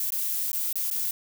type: noise with dropouts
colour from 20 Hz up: violet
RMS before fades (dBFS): -28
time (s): 0-1.11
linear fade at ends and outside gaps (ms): 2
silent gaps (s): 0.105-0.121 / 0.517-0.53 / 0.728-0.756 / 0.902-0.911
effects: none

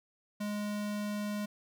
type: tone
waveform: square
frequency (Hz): 207.7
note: G#3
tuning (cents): 0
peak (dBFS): -34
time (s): 0.4-1.46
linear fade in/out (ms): 10
effects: none

